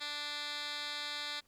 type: tone with band-pass filter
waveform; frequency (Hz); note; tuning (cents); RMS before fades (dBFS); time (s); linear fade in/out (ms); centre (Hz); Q
10% pulse; 293.7; D4; 0; -40; 0-1.41; 20; 3400; 3.2
effects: pink hiss -71 dBFS RMS until 1.47 s